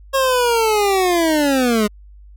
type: linear sweep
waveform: 25% pulse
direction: down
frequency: 545 to 203.8 Hz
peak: -10 dBFS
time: 0.13-1.88 s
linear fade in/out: 20 ms
effects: added 50 Hz sine -39 dBFS peak until 2.36 s